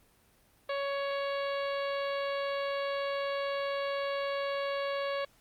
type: harmonic tone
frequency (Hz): 558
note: C#5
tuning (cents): +11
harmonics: 1 / 2 / 3 / 4 / 5 / 6 / 7 / 8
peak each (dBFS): -32 / -38 / -42 / -44 / -46 / -48 / -49 / -50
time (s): 0.69-5.25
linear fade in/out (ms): 5
effects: pink hiss -65 dBFS RMS until 5.4 s + Opus 32 kbps